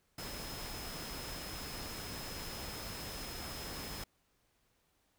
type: tone in noise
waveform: sine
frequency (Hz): 5140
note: E8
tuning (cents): -45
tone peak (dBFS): -49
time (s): 0.18-4.04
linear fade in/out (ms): 5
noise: pink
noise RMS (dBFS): -44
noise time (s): 0.18-4.04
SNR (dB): -8
effects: pink hiss -75 dBFS RMS until 5.18 s